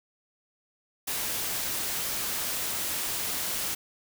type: noise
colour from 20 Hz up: white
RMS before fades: -31 dBFS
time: 1.07-3.75 s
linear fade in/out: 10 ms
effects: none